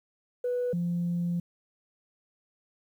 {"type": "tone pair in turn", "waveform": "sine", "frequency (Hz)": [492.4, 173.29], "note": ["B4", "F3"], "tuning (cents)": [-5, -13], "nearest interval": "octave + tritone", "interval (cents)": 1808, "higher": "first", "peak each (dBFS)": -25, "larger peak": "neither", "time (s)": [[0.44, 0.73], [0.73, 1.4]], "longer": "second", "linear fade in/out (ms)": 5, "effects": ["tanh soft clip ceiling -23 dBFS", "10-bit"]}